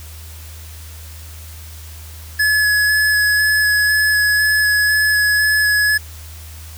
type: tone with vibrato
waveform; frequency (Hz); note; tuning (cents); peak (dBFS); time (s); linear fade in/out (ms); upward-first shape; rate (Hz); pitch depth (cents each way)
square; 1700; G#6; +40; -13; 2.39-5.98; 10; square; 2; 9
effects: added 79 Hz sine -33 dBFS peak until 6.77 s + white hiss -40 dBFS RMS until 6.77 s